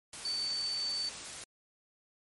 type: tone in noise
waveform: sine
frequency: 4537 Hz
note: C#8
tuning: 39 cents sharp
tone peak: -32 dBFS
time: 0.25-1.09 s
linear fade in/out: 2 ms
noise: white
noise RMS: -43 dBFS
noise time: 0.13-1.44 s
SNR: +8 dB
effects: MP3 48 kbps